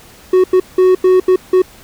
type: tone bursts at uneven times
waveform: triangle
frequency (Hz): 370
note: F#4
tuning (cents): 0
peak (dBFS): -4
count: 6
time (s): 0.33-0.44 / 0.53-0.6 / 0.78-0.95 / 1.04-1.2 / 1.28-1.36 / 1.53-1.62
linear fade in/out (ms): 5
effects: pink hiss -41 dBFS RMS until 1.83 s